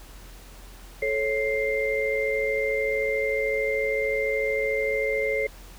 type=tone cluster; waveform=sine; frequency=435.5 / 549 / 2097 Hz; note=A4 / C#5 / C7; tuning=-18 / -17 / +3 cents; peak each=-27 dBFS; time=1.02-5.47 s; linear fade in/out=5 ms; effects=added 43 Hz sine -44 dBFS peak until 5.78 s + pink hiss -49 dBFS RMS until 5.78 s